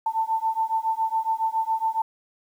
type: beating tone pair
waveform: sine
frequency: 888 / 895.2 Hz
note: A5 / A5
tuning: +16 / +30 cents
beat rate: 7.2 Hz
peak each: -25 dBFS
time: 0.06-2.02 s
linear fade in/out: 5 ms
effects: 9-bit